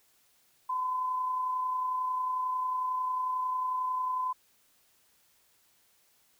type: tone with amplitude modulation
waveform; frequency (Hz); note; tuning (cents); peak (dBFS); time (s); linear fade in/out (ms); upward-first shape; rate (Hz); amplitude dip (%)
sine; 1016; B5; +49; -27; 0.69-4.33; 10; sine; 31.1; 30
effects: white hiss -67 dBFS RMS until 6.39 s